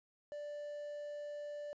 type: tone with quantisation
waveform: triangle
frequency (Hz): 587.3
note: D5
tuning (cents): 0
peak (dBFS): -40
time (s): 0.32-1.73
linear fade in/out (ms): 0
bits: 10
effects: resampled to 16000 Hz